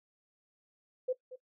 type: tone with echo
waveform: sine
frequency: 508 Hz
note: B4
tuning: 49 cents sharp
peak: -28 dBFS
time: 1.08-1.13 s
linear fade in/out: 10 ms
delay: 230 ms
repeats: 1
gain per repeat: -15 dB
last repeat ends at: 1.36 s
effects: noise-tail reverb RT60 0.1 s tail -17 dB re dry